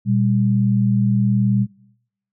sine tone pair together, 120.39 / 199.4 Hz, B2 / G3, -44 / +30 cents, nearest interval major sixth, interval 874 cents, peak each -17 dBFS, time 0.05-1.67 s, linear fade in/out 50 ms, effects noise-tail reverb RT60 0.8 s tail -22 dB re dry

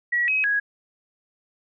sine tone with pitch steps, 1924 / 2544 / 1659 Hz, B6 / D#7 / G#6, -46 / +38 / -2 cents, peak -19 dBFS, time 0.12-0.6 s, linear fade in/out 10 ms, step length 160 ms, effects none

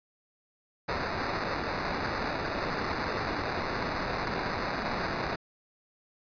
white noise with sample-and-hold, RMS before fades -32 dBFS, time 0.88-5.36 s, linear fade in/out 10 ms, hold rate 3150 Hz, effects resampled to 11025 Hz

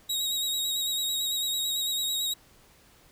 sawtooth tone with vibrato, 3800 Hz, A#7, 33 cents sharp, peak -24 dBFS, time 0.09-2.34 s, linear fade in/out 10 ms, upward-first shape sine, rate 9 Hz, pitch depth 30 cents each way, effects pink hiss -58 dBFS RMS until 3.11 s

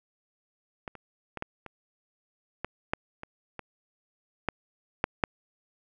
clicks, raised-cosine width 0.5 ms, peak -21 / -29 / -21 / -17 / -26 / -16 / -11 / -24 / -22 / -11 / -8 / -7 dBFS, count 12, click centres 0.878 / 0.953 / 1.373 / 1.424 / 1.663 / 2.646 / 2.935 / 3.234 / 3.593 / 4.487 / 5.041 / 5.238 s, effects none

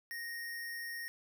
sine tone with sample-and-hold, 1864.7 Hz, A#6, in tune, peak -39 dBFS, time 0.11-1.08 s, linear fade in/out 0 ms, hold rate 7350 Hz, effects none

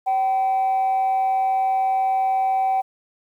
sine tone with amplitude modulation, 767 Hz, G5, 38 cents flat, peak -14 dBFS, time 0.06-2.82 s, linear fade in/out 20 ms, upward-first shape sine, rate 236 Hz, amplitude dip 35%, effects tanh soft clip ceiling -15 dBFS + 9-bit

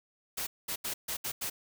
white noise bursts at uneven times, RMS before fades -35 dBFS, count 6, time 0.37-0.47 / 0.68-0.76 / 0.84-0.94 / 1.08-1.17 / 1.24-1.32 / 1.41-1.5 s, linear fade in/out 10 ms, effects none

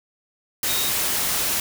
sine tone in noise, 3745 Hz, A#7, 7 cents sharp, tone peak -28 dBFS, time 0.68-0.89 s, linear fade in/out 2 ms, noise white, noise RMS -23 dBFS, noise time 0.63-1.6 s, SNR -8 dB, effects none

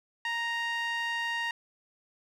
sawtooth tone with band-pass filter, 932.3 Hz, A#5, in tune, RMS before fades -32 dBFS, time 0.25-1.51 s, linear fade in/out 2 ms, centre 2100 Hz, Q 1.9, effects none

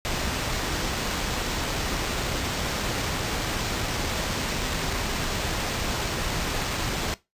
pink noise with sample-and-hold, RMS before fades -28 dBFS, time 0.05-7.14 s, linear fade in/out 0 ms, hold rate 11025 Hz, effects noise-tail reverb RT60 0.2 s tail -18 dB re dry + resampled to 32000 Hz

